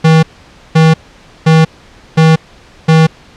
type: tone bursts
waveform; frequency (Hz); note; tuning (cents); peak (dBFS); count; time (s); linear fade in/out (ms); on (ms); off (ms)
square; 160; D#3; +49; -4; 5; 0.04-3.07; 10; 190; 520
effects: pink hiss -40 dBFS RMS until 3.36 s + low-pass 5000 Hz 12 dB/octave